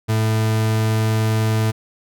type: tone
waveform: 40% pulse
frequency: 109.9 Hz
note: A2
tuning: 2 cents flat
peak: -15 dBFS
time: 0.08-1.72 s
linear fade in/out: 20 ms
effects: none